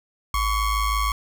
square ring-modulated tone, 539 Hz, C#5, 49 cents flat, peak -18 dBFS, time 0.34-1.12 s, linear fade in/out 2 ms, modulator 592 Hz, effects none

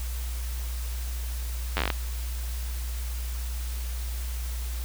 slowing click train, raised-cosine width 0.3 ms, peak -9 dBFS, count 9, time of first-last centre 1.77-1.902 s, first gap 10 ms, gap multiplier 1.14, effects added 60 Hz sine -29 dBFS peak until 4.84 s + white hiss -42 dBFS RMS until 4.84 s

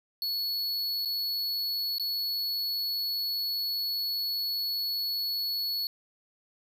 square tone with dropouts, 4395 Hz, C#8, 16 cents flat, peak -29 dBFS, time 0.22-5.87 s, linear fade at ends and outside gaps 1 ms, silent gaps 1.05-1.056 / 1.983-1.997 s, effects none

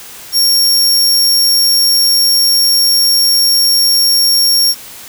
sawtooth tone, 5530 Hz, F8, 18 cents flat, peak -5 dBFS, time 0.32-4.75 s, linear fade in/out 50 ms, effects white hiss -32 dBFS RMS until 5.08 s

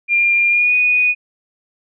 sine tone with pitch glide, 2398 to 2474 Hz, D7 to D#7, +36 to -10 cents, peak -11 dBFS, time 0.08-1.15 s, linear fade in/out 50 ms, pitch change +54 cents, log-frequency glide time 0.49-0.74 s, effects none

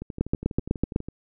two click trains, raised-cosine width 3 ms, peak -21 / -9 dBFS, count 14 / 7, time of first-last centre 0.02-1.086 / 0.21-0.961 s, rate 12.2 / 7.99 Hz, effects none

